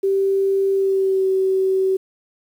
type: tone with pitch glide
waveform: sine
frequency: 390 to 380.7 Hz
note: G4 to F#4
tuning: -9 to +49 cents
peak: -15 dBFS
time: 0.03-1.97 s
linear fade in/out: 10 ms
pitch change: -42 cents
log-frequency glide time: 0.73-1.27 s
effects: 8-bit